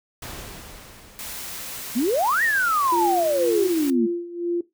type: noise with exponential decay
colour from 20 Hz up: pink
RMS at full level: -34 dBFS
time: 0.22-2.94 s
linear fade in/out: 5 ms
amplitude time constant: 590 ms
type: noise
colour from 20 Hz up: white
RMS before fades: -34 dBFS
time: 1.19-3.9 s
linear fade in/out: 0 ms
type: exponential two-way sweep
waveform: sine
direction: up then down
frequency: 216.5 to 1917 to 216.5 Hz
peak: -18 dBFS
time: 1.95-4.07 s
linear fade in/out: 20 ms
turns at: 2.43 s
type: tone with tremolo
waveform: sine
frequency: 345.9 Hz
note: F4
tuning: 17 cents flat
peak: -20 dBFS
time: 2.92-4.61 s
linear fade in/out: 5 ms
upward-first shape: sine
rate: 2 Hz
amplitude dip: 80%
effects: noise-tail reverb RT60 0.2 s tail -18 dB re dry